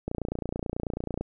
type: click train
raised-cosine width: 2 ms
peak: -17 dBFS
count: 34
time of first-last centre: 0.08-1.21 s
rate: 29.2 Hz
effects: none